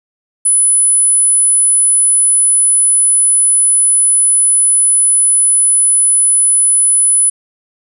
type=tone; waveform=sine; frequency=10000 Hz; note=D#9; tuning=8 cents sharp; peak=-7 dBFS; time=0.45-7.3 s; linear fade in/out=10 ms; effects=none